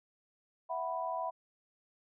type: chord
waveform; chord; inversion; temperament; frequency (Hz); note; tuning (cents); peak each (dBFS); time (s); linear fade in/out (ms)
sine; E suspended second; none; equal; 659.3 / 740 / 987.8; E5 / F#5 / B5; 0 / 0 / 0; -38 / -39 / -37; 0.69-1.31; 20
effects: none